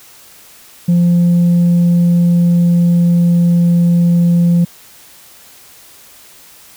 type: tone with pitch glide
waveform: sine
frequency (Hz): 173.8 to 172.4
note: F3 to F3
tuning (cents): -8 to -22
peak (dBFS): -5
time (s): 0.88-4.65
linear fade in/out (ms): 10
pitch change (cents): -14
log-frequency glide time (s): 0.99-3.74
effects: tanh soft clip ceiling -6 dBFS + white hiss -41 dBFS RMS until 6.76 s